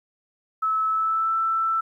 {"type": "tone with pitch glide", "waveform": "sine", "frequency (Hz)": [1300, 1328.9], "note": ["E6", "E6"], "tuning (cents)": [-24, 14], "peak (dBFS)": -20, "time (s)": [0.62, 1.81], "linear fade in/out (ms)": 10, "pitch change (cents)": 38, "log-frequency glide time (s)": [0.87, 1.36], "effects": ["10-bit"]}